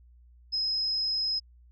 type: tone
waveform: sine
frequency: 5110 Hz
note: D#8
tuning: 45 cents sharp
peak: -26 dBFS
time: 0.52-1.4 s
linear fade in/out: 20 ms
effects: added 60 Hz sine -53 dBFS peak until 1.71 s